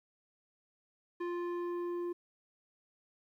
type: tone with low-pass filter sweep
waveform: square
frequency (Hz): 349.2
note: F4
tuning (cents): 0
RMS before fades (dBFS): -37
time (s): 1.2-2.13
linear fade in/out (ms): 10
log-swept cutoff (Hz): 1700 to 710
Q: 0.95
effects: 12-bit